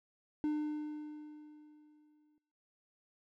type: tone with exponential decay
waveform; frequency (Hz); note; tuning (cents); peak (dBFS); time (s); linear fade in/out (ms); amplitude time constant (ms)
triangle; 301.3; D4; +44; -28; 0.44-2.38; 0; 420
effects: noise-tail reverb RT60 1.0 s tail -24 dB re dry